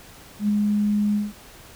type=tone with ADSR envelope; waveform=sine; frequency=207.7 Hz; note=G#3; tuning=in tune; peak=-16 dBFS; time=0.39-1.33 s; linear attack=99 ms; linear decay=6 ms; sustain=-2 dB; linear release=180 ms; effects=pink hiss -46 dBFS RMS until 1.75 s